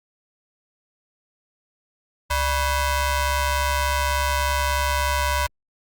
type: ring-modulated tone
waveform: sawtooth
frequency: 523.3 Hz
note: C5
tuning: in tune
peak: -13 dBFS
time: 2.3-5.47 s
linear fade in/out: 10 ms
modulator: 455 Hz
effects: Opus 48 kbps